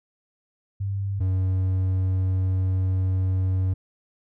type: tone pair in turn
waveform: sine / triangle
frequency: 98.8 / 93.59 Hz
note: G2 / F#2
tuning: +14 / +20 cents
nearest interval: minor second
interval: 94 cents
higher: first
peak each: -24 / -18 dBFS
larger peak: second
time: 0.8-1.2 / 1.2-3.74 s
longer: second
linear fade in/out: 10 ms
effects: none